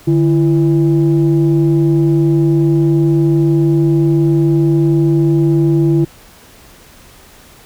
sine tone pair together, 148.2 / 334.9 Hz, D3 / E4, +16 / +27 cents, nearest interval octave + major second, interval 1411 cents, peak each -10 dBFS, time 0.07-6.05 s, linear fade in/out 10 ms, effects tanh soft clip ceiling -4 dBFS + pink hiss -42 dBFS RMS until 7.65 s

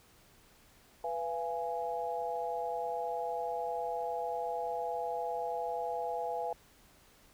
sine chord, F diminished, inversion second, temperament equal with one note detuned, 493.9 / 681.3 / 830.6 Hz, Cb5 / F5 / Ab5, 0 / -43 / 0 cents, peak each -38 / -37 / -37 dBFS, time 1.04-6.53 s, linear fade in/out 2 ms, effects pink hiss -62 dBFS RMS until 7.33 s

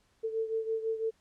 sine beating tone pair, 444.7 / 450.7 Hz, A4 / A4, +18 / +42 cents, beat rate 6 Hz, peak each -31 / -36 dBFS, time 0.23-1.11 s, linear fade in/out 20 ms, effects pink hiss -70 dBFS RMS until 1.2 s + low-pass 9000 Hz 12 dB/octave

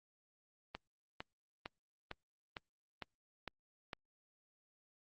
click train, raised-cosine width 0.3 ms, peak -26 dBFS, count 8, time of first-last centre 0.75-3.932 s, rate 2.2 Hz, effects Opus 32 kbps

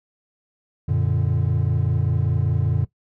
triangle chord, Gb augmented, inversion none, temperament equal with one note detuned, 91.49 / 116.54 / 146.83 Hz, Gb2 / Bb2 / D3, -19 / 0 / 0 cents, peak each -20 dBFS, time 0.88-2.85 s, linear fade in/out 10 ms, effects noise-tail reverb RT60 0.1 s tail -17 dB re dry + tanh soft clip ceiling -9 dBFS

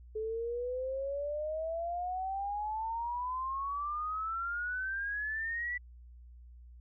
sine exponential sweep, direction up, 430 to 1975.5 Hz, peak -33 dBFS, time 0.15-5.78 s, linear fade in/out 10 ms, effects added 60 Hz sine -50 dBFS peak until 6.8 s

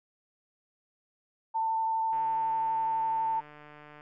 sine tone with vibrato, 894 Hz, A5, 27 cents sharp, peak -26 dBFS, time 1.54-3.41 s, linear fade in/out 20 ms, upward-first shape sine, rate 12 Hz, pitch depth 11 cents each way
click train, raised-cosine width 0.5 ms, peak -35 dBFS, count 281, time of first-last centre 2.13-4.009 s, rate 149 Hz
effects none

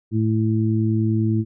harmonic tone, 110 Hz, A2, in tune, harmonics 1 / 2 / 3, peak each -19 / -22 / -24 dBFS, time 0.11-1.45 s, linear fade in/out 50 ms, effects none

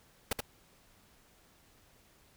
pink noise with echo, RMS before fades -31 dBFS, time 0.31-0.33 s, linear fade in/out 5 ms, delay 76 ms, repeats 1, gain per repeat -4 dB, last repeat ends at 0.406 s, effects pink hiss -64 dBFS RMS until 2.36 s

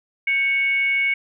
sine tone with frequency modulation, 2217 Hz, C#7, in tune, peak -17 dBFS, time 0.27-1.14 s, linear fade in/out 5 ms, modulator 632 Hz, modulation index 0.3, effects none

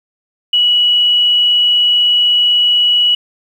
sine tone, 2931 Hz, F#7, 17 cents flat, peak -8 dBFS, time 0.53-3.15 s, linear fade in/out 5 ms, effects 7-bit

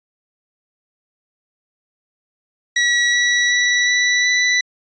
sawtooth tone with pitch steps, 1929 / 1941.3 / 1953.7 / 1966.1 / 1978.7 Hz, B6 / B6 / B6 / B6 / B6, -41 / -30 / -19 / -8 / +3 cents, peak -10 dBFS, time 2.76-4.61 s, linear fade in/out 5 ms, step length 370 ms, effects resampled to 16000 Hz

